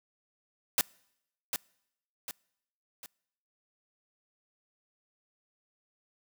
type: noise with echo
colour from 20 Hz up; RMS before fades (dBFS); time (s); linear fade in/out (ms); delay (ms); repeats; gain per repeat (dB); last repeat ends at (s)
white; -25; 0.78-0.81; 0; 750; 3; -7; 3.06
effects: noise-tail reverb RT60 0.8 s tail -26 dB re dry